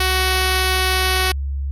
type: tone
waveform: 5% pulse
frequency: 373.1 Hz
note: F#4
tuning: 14 cents sharp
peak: -5 dBFS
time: 0-1.32 s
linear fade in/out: 5 ms
effects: added 69 Hz sine -20 dBFS peak until 1.71 s + MP3 64 kbps